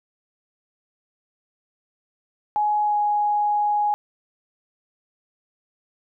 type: tone with pitch glide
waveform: sine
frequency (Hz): 839 to 831.8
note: G#5 to G#5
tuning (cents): +17 to +2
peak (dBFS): -18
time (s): 2.56-3.94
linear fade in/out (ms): 0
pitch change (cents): -15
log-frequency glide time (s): 2.84-2.96
effects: none